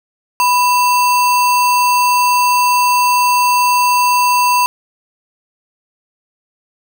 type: tone with sample-and-hold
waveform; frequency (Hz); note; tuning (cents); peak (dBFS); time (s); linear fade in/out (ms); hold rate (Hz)
sine; 987.8; B5; 0; -9; 0.4-4.66; 0; 3675
effects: none